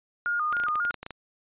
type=tone with vibrato; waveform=sine; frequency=1318.5 Hz; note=E6; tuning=in tune; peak=-24 dBFS; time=0.26-0.91 s; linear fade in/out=0 ms; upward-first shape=square; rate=3.7 Hz; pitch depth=130 cents each way
type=clicks; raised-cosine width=0.3 ms; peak=-21 dBFS; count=12; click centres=0.526 / 0.568 / 0.6 / 0.637 / 0.685 / 0.756 / 0.851 / 0.907 / 0.943 / 1.03 / 1.064 / 1.107 s
effects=resampled to 8000 Hz